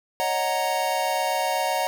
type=chord; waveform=square; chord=D# minor seventh; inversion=third; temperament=equal; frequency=554.4 / 622.3 / 740 / 932.3 Hz; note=C#5 / D#5 / F#5 / A#5; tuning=0 / 0 / 0 / 0 cents; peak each=-31 / -30 / -27 / -28 dBFS; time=0.2-1.87 s; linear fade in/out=0 ms; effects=none